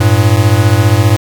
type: beating tone pair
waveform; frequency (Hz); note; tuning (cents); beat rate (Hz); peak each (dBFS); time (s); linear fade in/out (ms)
square; 98.2 / 113.2; G2 / A2; +4 / +50; 15; -10; 0-1.17; 10
effects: none